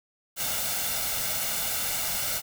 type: noise with comb filter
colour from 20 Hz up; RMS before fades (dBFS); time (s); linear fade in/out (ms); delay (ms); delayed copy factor
white; -29; 0.36-2.42; 50; 1.4; +0.6
effects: none